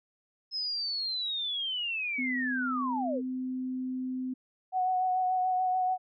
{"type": "linear sweep", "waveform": "sine", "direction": "down", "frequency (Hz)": [5180, 425.5], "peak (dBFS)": -30, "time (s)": [0.51, 3.22], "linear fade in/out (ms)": 50}
{"type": "tone with pitch glide", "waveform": "sine", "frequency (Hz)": [254.4, 256.6], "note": ["C4", "C4"], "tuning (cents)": [-48, -34], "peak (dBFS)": -31, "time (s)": [2.18, 4.34], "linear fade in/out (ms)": 10, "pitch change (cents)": 14, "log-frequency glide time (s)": [2.6, 3.16]}
{"type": "tone with vibrato", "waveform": "sine", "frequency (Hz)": 740, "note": "F#5", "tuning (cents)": 0, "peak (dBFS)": -25, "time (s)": [4.72, 5.98], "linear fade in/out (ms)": 50, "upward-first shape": "sine", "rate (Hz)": 6.9, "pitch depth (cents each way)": 18}
{"effects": []}